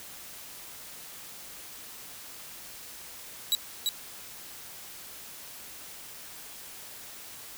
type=tone with echo; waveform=sawtooth; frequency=3900 Hz; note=B7; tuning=23 cents flat; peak=-19 dBFS; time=3.52-3.55 s; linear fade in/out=0 ms; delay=340 ms; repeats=1; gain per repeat=-3 dB; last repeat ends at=3.89 s; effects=white hiss -45 dBFS RMS until 7.57 s